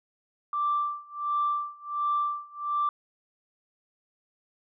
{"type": "tone with tremolo", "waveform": "sine", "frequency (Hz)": 1174.7, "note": "D6", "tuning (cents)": 0, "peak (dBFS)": -22, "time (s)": [0.53, 2.89], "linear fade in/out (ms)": 2, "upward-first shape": "sine", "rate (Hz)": 1.4, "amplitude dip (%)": 95, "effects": ["tanh soft clip ceiling -18 dBFS"]}